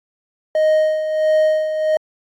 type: tone with tremolo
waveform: triangle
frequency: 622.3 Hz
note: D#5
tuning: in tune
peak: -9 dBFS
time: 0.55-1.97 s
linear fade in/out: 2 ms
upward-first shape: sine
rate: 1.5 Hz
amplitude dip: 60%
effects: AAC 64 kbps